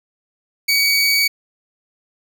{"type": "tone pair together", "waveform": "45% pulse", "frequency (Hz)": [2257, 4553], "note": ["C#7", "C#8"], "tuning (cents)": [31, 45], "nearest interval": "octave", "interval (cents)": 1214, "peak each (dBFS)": -16, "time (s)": [0.68, 1.28], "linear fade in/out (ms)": 10, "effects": []}